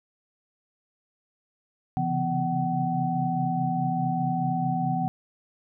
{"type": "tone cluster", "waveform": "sine", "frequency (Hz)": [135.2, 140, 168.6, 249.5, 755], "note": ["C#3", "C#3", "E3", "B3", "F#5"], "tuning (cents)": [-43, 18, 39, 18, 35], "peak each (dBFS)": [-34, -34, -28, -31, -27], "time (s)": [1.97, 5.08], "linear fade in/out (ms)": 0, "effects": []}